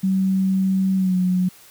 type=tone with pitch glide; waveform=sine; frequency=190.5 to 182.63 Hz; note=G3 to F#3; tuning=-49 to -22 cents; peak=-16 dBFS; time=0.03-1.49 s; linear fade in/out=10 ms; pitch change=-73 cents; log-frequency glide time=0.96-1.17 s; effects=white hiss -48 dBFS RMS until 1.7 s